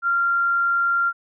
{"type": "tone", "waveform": "sine", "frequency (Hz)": 1385, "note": "F6", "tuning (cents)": -15, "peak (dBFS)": -17, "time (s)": [0.02, 1.13], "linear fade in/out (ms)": 50, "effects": []}